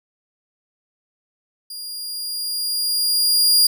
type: tone with level ramp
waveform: sawtooth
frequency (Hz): 4829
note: D8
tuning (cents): +47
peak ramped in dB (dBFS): -28 to -8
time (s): 1.7-3.67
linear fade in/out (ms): 5
effects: none